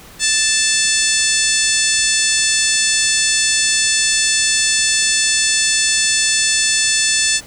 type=harmonic tone; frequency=880 Hz; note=A5; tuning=in tune; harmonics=2 / 3 / 4 / 5 / 6 / 7 / 8 / 9 / 10; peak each=-22 / -22 / -22 / -22 / -22 / -22 / -22 / -22 / -22 dBFS; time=0.19-7.41 s; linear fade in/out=50 ms; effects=pink hiss -40 dBFS RMS until 7.46 s